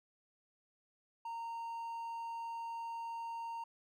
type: tone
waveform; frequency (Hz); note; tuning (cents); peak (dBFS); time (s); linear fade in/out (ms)
triangle; 923; A#5; -17; -38; 1.25-3.64; 5
effects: none